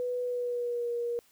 sine tone with pitch glide, 493.9 to 474.9 Hz, B4 to A#4, 0 to +32 cents, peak -29 dBFS, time 0-1.19 s, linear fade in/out 0 ms, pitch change -68 cents, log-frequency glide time 0.23-0.91 s, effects white hiss -64 dBFS RMS until 1.31 s

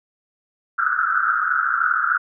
pink band-pass noise, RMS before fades -20 dBFS, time 0.78-2.18 s, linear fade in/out 10 ms, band 1300 to 1500 Hz, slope 96 dB/octave, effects none

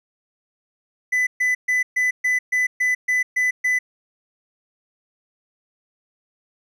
triangle tone bursts, 2000 Hz, B6, 21 cents sharp, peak -15 dBFS, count 10, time 1.12-3.79 s, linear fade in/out 10 ms, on 150 ms, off 130 ms, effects none

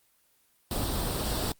pink noise with comb filter, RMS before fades -30 dBFS, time 0.71-1.52 s, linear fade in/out 2 ms, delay 0.23 ms, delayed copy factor +0.55, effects white hiss -67 dBFS RMS until 1.59 s + Opus 24 kbps

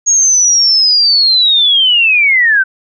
sine linear sweep, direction down, 6645 to 1500 Hz, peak -6 dBFS, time 0.06-2.64 s, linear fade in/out 20 ms, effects none

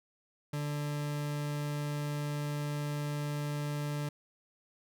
40% pulse tone, 146.83 Hz, D3, in tune, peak -32 dBFS, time 0.53-4.09 s, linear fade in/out 5 ms, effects none

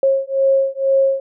sine beating tone pair, 540 / 542.1 Hz, C#5 / C#5, -45 / -39 cents, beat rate 2.1 Hz, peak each -16 / -16 dBFS, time 0.03-1.2 s, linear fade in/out 2 ms, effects none

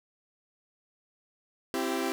sawtooth tone cluster, 263 / 335 / 390.6 Hz, C4 / E4 / G4, +9 / +28 / -6 cents, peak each -29 dBFS, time 1.74-2.12 s, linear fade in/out 0 ms, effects none

